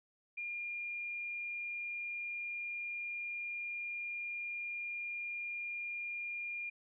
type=tone; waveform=sine; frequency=2410 Hz; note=D7; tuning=44 cents sharp; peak=-38 dBFS; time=0.37-6.7 s; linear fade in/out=10 ms; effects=none